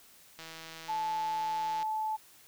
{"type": "click train", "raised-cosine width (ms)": 0.2, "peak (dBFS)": -28, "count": 234, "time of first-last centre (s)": [0.39, 1.828], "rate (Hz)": 162}
{"type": "tone", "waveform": "sine", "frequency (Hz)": 869, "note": "A5", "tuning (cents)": -22, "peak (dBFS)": -30, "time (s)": [0.88, 2.17], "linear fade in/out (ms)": 20}
{"effects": ["white hiss -58 dBFS RMS until 2.47 s"]}